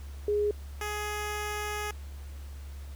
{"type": "tone pair in turn", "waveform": ["sine", "10% pulse"], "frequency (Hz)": [415.3, 418.4], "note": ["G#4", "G#4"], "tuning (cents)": [0, 13], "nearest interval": "unison", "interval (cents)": 13, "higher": "second", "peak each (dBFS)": -24, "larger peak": "neither", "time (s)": [[0.28, 0.51], [0.81, 1.91]], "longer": "second", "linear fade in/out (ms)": 2, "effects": ["added 70 Hz sine -39 dBFS peak until 2.95 s", "pink hiss -55 dBFS RMS until 2.95 s"]}